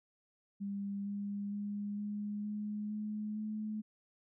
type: tone with pitch steps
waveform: sine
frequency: 200 / 202.3 / 204.7 / 207.1 / 209.5 / 211.9 / 214.4 Hz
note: G3 / G#3 / G#3 / G#3 / G#3 / G#3 / A3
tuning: +35 / -45 / -25 / -5 / +15 / +35 / -45 cents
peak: -36 dBFS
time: 0.6-3.82 s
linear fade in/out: 20 ms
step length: 460 ms
effects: none